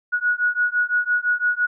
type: beating tone pair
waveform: sine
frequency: 1456 / 1461.9 Hz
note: F#6 / F#6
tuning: -28 / -21 cents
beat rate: 5.9 Hz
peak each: -21 dBFS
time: 0.12-1.67 s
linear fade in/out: 20 ms
effects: none